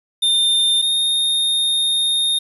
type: tone pair in turn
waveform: square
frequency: 3612 / 3679 Hz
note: A7 / A#7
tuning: +45 / -24 cents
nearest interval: unison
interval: 31 cents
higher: second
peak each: -14 / -16 dBFS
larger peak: first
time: 0.22-0.82 / 0.82-2.39 s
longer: second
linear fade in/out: 10 ms
effects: resampled to 32000 Hz + 8-bit